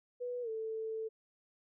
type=tone with pitch glide; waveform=sine; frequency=491.2 to 442.7 Hz; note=B4 to A4; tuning=-9 to +11 cents; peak=-36 dBFS; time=0.2-1.09 s; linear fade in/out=20 ms; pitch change=-180 cents; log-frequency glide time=0.42-0.49 s; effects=none